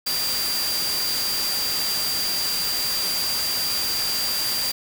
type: tone in noise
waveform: sine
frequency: 4725 Hz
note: D8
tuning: 10 cents sharp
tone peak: -24 dBFS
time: 0.06-4.72 s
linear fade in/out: 10 ms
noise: white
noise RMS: -27 dBFS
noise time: 0.06-4.72 s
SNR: 0 dB
effects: none